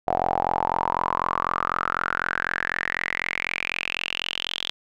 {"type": "tone with band-pass filter sweep", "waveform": "sawtooth", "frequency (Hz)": 44, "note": "F1", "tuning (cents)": 14, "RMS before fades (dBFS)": -26, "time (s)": [0.07, 4.7], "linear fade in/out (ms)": 0, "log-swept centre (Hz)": [720, 3400], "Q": 7.3, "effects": []}